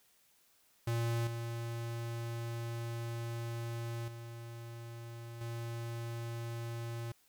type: tone with level steps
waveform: square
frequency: 116.6 Hz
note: A#2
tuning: 1 cent sharp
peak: -32 / -38 / -45 / -39 dBFS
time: 0.87-7.12 s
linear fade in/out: 5 ms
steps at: 1.27 / 4.08 / 5.41 s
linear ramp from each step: 2 ms
effects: white hiss -69 dBFS RMS until 7.28 s